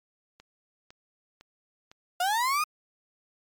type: click train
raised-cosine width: 0.2 ms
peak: -32 dBFS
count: 4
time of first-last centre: 0.4-1.915 s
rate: 1.98 Hz
type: linear sweep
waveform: 35% pulse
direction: up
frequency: 694 to 1258 Hz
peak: -22 dBFS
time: 2.2-2.64 s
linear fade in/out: 5 ms
effects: MP3 96 kbps